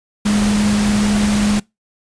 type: tone in noise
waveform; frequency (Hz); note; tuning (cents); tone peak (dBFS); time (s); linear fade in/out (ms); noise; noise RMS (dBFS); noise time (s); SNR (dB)
sine; 207.7; G#3; 0; -13; 0.25-1.6; 10; pink; -22; 0.25-1.6; +6
effects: noise-tail reverb RT60 0.2 s tail -24 dB re dry + resampled to 22050 Hz